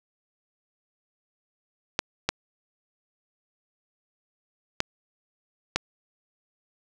clicks, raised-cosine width 0.2 ms, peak -5 dBFS, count 4, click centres 1.991 / 2.29 / 4.804 / 5.76 s, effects none

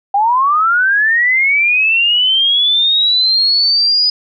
sine linear sweep, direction up, 780 to 4978 Hz, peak -9 dBFS, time 0.14-4.1 s, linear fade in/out 5 ms, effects none

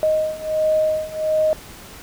sine beating tone pair, 622.3 / 623.7 Hz, D#5 / D#5, 0 / +4 cents, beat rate 1.4 Hz, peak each -21 / -19 dBFS, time 0.03-1.53 s, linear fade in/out 0 ms, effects pink hiss -40 dBFS RMS until 2.02 s

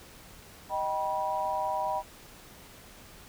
sine chord, Eb augmented, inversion none, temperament just, 622.3 / 777.8 / 972.3 Hz, Eb5 / G5 / B5, 0 / -14 / -27 cents, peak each -34 / -32 / -31 dBFS, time 0.69-2.03 s, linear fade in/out 50 ms, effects pink hiss -51 dBFS RMS until 3.28 s

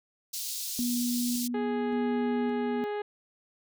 pink high-pass noise, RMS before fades -35 dBFS, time 0.33-1.48 s, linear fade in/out 10 ms, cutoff 4100 Hz, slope 24 dB/octave
sine tone with tremolo, 242.8 Hz, B3, 29 cents flat, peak -27 dBFS, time 0.79-2.84 s, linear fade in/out 0 ms, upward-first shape square, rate 0.88 Hz, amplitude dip 25%
harmonic tone, 415.3 Hz, G#4, in tune, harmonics 1 / 2 / 3 / 4 / 5 / 6 / 7 / 8 / 9 / 10, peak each -31 / -37 / -48 / -45 / -49 / -55 / -54 / -60 / -61 / -63 dBFS, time 1.54-3.02 s, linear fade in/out 5 ms
effects none

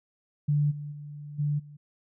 sine tone with level steps, 146.83 Hz, D3, in tune, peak -21 / -34 / -38 / -24 / -44 dBFS, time 0.48-1.77 s, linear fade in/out 10 ms, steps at 0.7 / 0.91 / 1.38 / 1.58 s, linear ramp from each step 20 ms, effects none

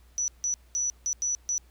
sine tone bursts at uneven times, 5920 Hz, F#8, in tune, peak -25 dBFS, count 6, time 0.18-0.28 / 0.44-0.54 / 0.75-0.9 / 1.06-1.13 / 1.22-1.35 / 1.49-1.58 s, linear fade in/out 0 ms, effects added 60 Hz sine -54 dBFS peak until 1.7 s + pink hiss -64 dBFS RMS until 1.7 s

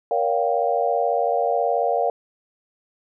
sine chord, G half-diminished seventh, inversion first, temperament just, 470.4 / 564.5 / 705.6 / 784 Hz, Bb4 / Db5 / F5 / G5, +16 / +31 / +18 / 0 cents, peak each -24 / -24 / -22 / -26 dBFS, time 0.11-2.1 s, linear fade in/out 2 ms, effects none

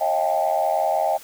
sine tone cluster, 549 / 635 / 701 / 791 / 871 Hz, C#5 / D#5 / F5 / G5 / A5, -17 / +35 / +6 / +15 / -18 cents, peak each -28 / -22 / -25 / -22 / -29 dBFS, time 0-1.18 s, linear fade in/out 20 ms, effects tanh soft clip ceiling -10 dBFS + white hiss -44 dBFS RMS until 1.23 s

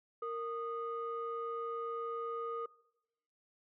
sine tone pair together, 462.6 / 1235 Hz, A#4 / D#6, -13 / -13 cents, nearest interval octave + perfect fourth, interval 1700 cents, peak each -38 / -39 dBFS, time 0.22-2.66 s, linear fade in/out 5 ms, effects noise-tail reverb RT60 0.9 s tail -22 dB re dry + tanh soft clip ceiling -30 dBFS

